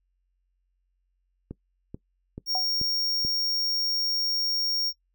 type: click train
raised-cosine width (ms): 3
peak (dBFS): -23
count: 5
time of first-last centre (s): 1.51-3.249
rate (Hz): 2.3
type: tone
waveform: square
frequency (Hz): 5550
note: F8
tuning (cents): -12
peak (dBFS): -25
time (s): 2.46-4.93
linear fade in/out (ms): 50
type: tone with exponential decay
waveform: sine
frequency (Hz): 750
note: F#5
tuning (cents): +23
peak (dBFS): -25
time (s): 2.55-2.68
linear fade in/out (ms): 1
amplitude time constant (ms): 27
effects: noise-tail reverb RT60 0.1 s tail -20 dB re dry + added 45 Hz sine -70 dBFS peak until 5.14 s